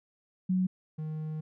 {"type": "tone pair in turn", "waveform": ["sine", "triangle"], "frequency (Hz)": [185, 155.57], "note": ["F#3", "D#3"], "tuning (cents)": [0, 0], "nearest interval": "minor third", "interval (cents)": 300, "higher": "first", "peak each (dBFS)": [-24, -31], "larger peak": "first", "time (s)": [[0.49, 0.67], [0.98, 1.41]], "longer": "second", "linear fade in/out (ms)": 10, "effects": []}